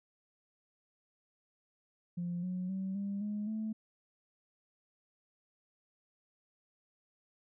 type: tone with pitch steps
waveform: sine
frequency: 174.61 / 182.55 / 190.85 / 199.53 / 208.6 / 218.1 Hz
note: F3 / F#3 / G3 / G3 / G#3 / A3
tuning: 0 / -23 / -46 / +31 / +8 / -15 cents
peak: -33 dBFS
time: 2.17-3.73 s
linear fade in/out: 10 ms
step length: 260 ms
effects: tanh soft clip ceiling -30 dBFS